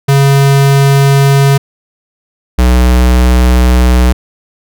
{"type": "tone pair in turn", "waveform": "square", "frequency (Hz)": [138.59, 61.93], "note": ["C#3", "B1"], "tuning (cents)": [0, 5], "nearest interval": "octave + major second", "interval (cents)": 1395, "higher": "first", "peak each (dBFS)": -5, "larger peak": "neither", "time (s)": [[0.08, 1.58], [2.58, 4.13]], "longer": "second", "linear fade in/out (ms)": 10, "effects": []}